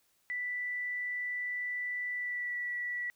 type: tone with pitch glide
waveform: sine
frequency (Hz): 1975.5 to 1950.6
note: B6 to B6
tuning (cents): 0 to -22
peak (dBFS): -33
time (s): 0.3-3.1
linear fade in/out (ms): 0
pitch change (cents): -22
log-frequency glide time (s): 2.14-2.58
effects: white hiss -72 dBFS RMS until 3.15 s